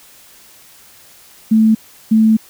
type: tone pair in turn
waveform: sine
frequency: 220 / 220 Hz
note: A3 / A3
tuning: 0 / 0 cents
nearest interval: unison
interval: 0 cents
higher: neither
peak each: -7 dBFS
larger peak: neither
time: 1.51-1.75 / 2.11-2.37 s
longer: second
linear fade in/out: 10 ms
effects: white hiss -44 dBFS RMS until 2.49 s